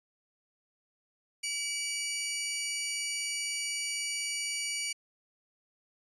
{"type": "tone pair together", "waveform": "15% pulse", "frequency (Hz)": [2298, 2895], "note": ["D7", "F#7"], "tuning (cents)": [-38, -38], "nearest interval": "major third", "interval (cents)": 400, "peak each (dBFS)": [-26, -31], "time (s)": [1.43, 4.93], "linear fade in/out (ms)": 10, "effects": ["resampled to 24000 Hz"]}